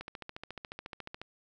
click train, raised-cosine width 0.3 ms, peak -25 dBFS, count 18, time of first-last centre 0.01-1.216 s, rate 14.1 Hz, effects none

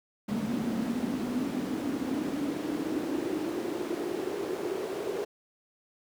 brown noise with high-pass filter sweep, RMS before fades -32 dBFS, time 0.28-5.25 s, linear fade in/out 10 ms, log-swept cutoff 220 to 410 Hz, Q 6.3, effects none

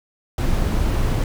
brown noise, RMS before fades -19 dBFS, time 0.38-1.24 s, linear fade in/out 2 ms, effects none

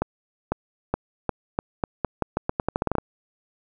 accelerating click train, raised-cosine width 1 ms, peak -8 dBFS, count 18, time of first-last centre 0.02-2.984 s, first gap 500 ms, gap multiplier 0.84, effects none

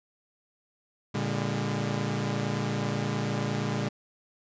sawtooth tone cluster, 116.4 / 145 / 202.3 Hz, A#2 / D3 / G#3, -2 / -22 / -45 cents, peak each -28 dBFS, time 1.14-3.89 s, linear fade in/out 10 ms, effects resampled to 16000 Hz

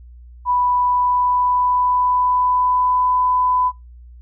sine tone with pitch glide, 987.8 to 1001.6 Hz, B5 to B5, 0 to +24 cents, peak -14 dBFS, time 0.45-3.72 s, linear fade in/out 50 ms, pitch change +24 cents, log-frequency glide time 0.76-3.21 s, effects noise-tail reverb RT60 0.2 s tail -24 dB re dry + added 60 Hz sine -38 dBFS peak until 4.21 s

